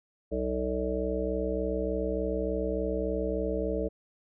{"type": "harmonic tone", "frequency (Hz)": 63.4, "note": "B1", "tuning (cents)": 46, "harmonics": [1, 3, 5, 7, 9, 10], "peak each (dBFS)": [-34, -37, -35, -32, -34, -39], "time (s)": [0.31, 3.89], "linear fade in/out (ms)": 20, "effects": []}